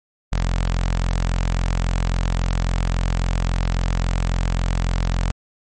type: tone with notch filter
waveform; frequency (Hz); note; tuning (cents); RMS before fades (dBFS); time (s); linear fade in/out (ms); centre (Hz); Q
sawtooth; 43.65; F1; 0; -20; 0.32-5.31; 0; 350; 1
effects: MP3 32 kbps